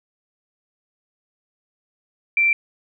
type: tone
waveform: sine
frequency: 2349 Hz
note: D7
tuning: in tune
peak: -14 dBFS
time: 2.37-2.53 s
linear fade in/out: 2 ms
effects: none